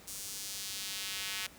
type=tone with high-pass filter sweep; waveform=square; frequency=100 Hz; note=G2; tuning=35 cents sharp; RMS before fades=-40 dBFS; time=0.07-1.47 s; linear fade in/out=10 ms; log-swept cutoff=7100 to 2400 Hz; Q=1.1; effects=pink hiss -55 dBFS RMS until 1.58 s + high-pass 60 Hz 12 dB/octave